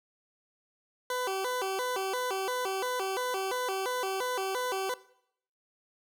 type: tone with vibrato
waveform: 20% pulse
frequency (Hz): 438.3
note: A4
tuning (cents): -7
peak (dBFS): -25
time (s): 1.1-4.94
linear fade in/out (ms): 2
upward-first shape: square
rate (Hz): 2.9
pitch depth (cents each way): 230
effects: noise-tail reverb RT60 0.7 s tail -19 dB re dry